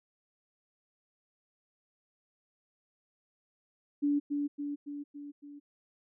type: tone with echo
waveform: sine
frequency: 288.7 Hz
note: D4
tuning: 30 cents flat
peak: -25 dBFS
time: 4.02-4.2 s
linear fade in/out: 20 ms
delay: 280 ms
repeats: 5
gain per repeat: -4 dB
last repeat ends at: 5.6 s
effects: none

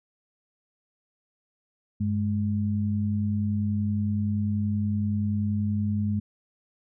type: tone pair together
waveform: sine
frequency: 98.78 / 209.3 Hz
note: G2 / G#3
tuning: +14 / +14 cents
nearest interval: octave + minor second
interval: 1300 cents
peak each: -26 dBFS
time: 2-6.2 s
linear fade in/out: 10 ms
effects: none

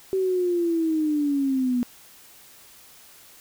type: linear sweep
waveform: sine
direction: down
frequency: 384.2 to 241.3 Hz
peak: -20 dBFS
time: 0.13-1.83 s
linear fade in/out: 0 ms
effects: white hiss -50 dBFS RMS until 3.4 s

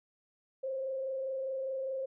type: tone with frequency modulation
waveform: sine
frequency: 531 Hz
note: C5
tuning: 25 cents sharp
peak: -33 dBFS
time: 0.63-2.06 s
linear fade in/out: 10 ms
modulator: 24.9 Hz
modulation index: 0.41
effects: none

